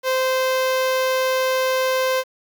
sawtooth tone with notch filter, 519 Hz, C5, 14 cents flat, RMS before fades -20 dBFS, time 0.03-2.24 s, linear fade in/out 50 ms, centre 8400 Hz, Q 1.8, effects 8-bit

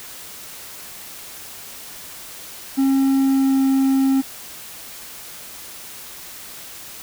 triangle tone with pitch glide, 270 to 268.3 Hz, C#4 to C4, -45 to +44 cents, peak -12 dBFS, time 2.77-4.22 s, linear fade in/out 20 ms, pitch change -11 cents, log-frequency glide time 3.17-3.67 s, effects white hiss -37 dBFS RMS until 7.02 s

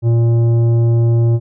sine tone with tanh clipping, 116.54 Hz, A#2, in tune, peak -11 dBFS, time 0.02-1.4 s, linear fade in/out 50 ms, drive 10 dB, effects none

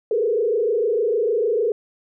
sine tone with frequency modulation, 447.1 Hz, A4, 28 cents sharp, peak -17 dBFS, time 0.11-1.72 s, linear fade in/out 2 ms, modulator 26.6 Hz, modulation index 1.6, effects none

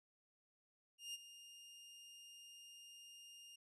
sawtooth tone with ADSR envelope, 2821 Hz, F7, 17 cents sharp, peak -40 dBFS, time 0.98-3.56 s, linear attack 160 ms, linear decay 28 ms, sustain -13 dB, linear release 7 ms, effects resampled to 24000 Hz

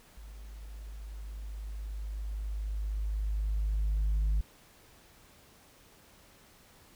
sine tone with level ramp, 51.91 Hz, G#1, in tune, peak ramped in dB -44 to -22 dBFS, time 0.17-4.41 s, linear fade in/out 5 ms, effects tanh soft clip ceiling -24 dBFS + pink hiss -59 dBFS RMS until 6.95 s

